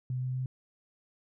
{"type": "tone with pitch steps", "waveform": "sine", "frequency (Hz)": [127.1, 128.06, 129.02], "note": ["C3", "C3", "C3"], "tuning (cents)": [-50, -37, -24], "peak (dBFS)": -30, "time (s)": [0.1, 0.46], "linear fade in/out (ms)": 2, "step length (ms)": 120, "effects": []}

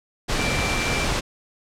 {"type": "tone in noise", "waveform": "sine", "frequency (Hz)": 2349, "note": "D7", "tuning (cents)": 0, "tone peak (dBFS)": -27, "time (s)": [0.38, 1.06], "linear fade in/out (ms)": 20, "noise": "pink", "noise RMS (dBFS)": -23, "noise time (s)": [0.28, 1.21], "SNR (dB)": -7, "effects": ["low-pass 7000 Hz 12 dB/octave"]}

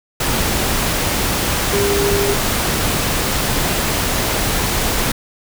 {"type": "tone in noise", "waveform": "sine", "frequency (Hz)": 402.2, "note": "G4", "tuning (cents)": 44, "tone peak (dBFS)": -16, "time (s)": [1.73, 2.34], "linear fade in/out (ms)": 5, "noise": "pink", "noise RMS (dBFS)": -18, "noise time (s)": [0.2, 5.12], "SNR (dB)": -1, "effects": []}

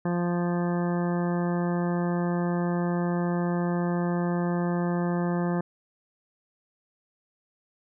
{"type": "harmonic tone", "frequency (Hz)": 174.61, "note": "F3", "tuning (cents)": 0, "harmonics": [1, 2, 3, 4, 5, 6, 7, 9, 10], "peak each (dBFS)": [-25, -31, -35, -37, -39, -41, -42, -44, -45], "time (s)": [0.05, 5.61], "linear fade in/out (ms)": 5, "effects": []}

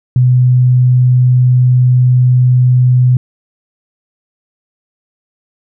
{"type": "tone", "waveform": "sine", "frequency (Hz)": 125.7, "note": "B2", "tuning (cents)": 31, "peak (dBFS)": -5, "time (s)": [0.16, 3.17], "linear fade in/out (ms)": 2, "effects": []}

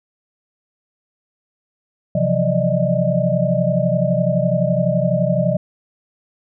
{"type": "tone cluster", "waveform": "sine", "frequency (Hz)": [131.9, 168.7, 180.4, 593, 625], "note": ["C3", "E3", "F#3", "D5", "D#5"], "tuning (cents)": [14, 40, -44, 17, 8], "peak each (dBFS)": -21, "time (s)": [2.15, 5.57], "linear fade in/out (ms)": 5, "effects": []}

